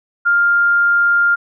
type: tone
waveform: sine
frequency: 1401 Hz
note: F6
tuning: 5 cents sharp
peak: -10 dBFS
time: 0.25-1.36 s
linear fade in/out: 20 ms
effects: none